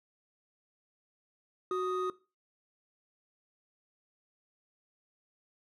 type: tone pair together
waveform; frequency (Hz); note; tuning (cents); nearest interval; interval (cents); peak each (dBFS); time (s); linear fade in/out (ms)
triangle; 369.9 / 1245; F#4 / D#6; 0 / +1; octave + major sixth; 2101; -29 / -33; 1.71-2.1; 2
effects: noise-tail reverb RT60 0.3 s tail -19 dB re dry